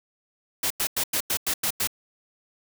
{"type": "noise bursts", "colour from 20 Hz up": "white", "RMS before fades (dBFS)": -25, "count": 8, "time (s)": [0.63, 1.873], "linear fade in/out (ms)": 5, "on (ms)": 74, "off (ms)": 93, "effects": []}